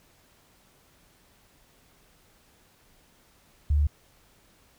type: tone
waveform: sine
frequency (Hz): 73.42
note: D2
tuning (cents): 0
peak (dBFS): -19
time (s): 3.7-3.87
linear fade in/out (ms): 5
effects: pink hiss -61 dBFS RMS until 4.78 s